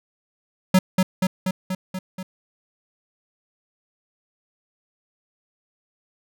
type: tone with echo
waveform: square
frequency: 186.3 Hz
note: F#3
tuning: 12 cents sharp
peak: -12 dBFS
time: 0.74-0.79 s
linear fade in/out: 5 ms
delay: 240 ms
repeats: 6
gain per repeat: -3 dB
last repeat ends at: 2.23 s
effects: none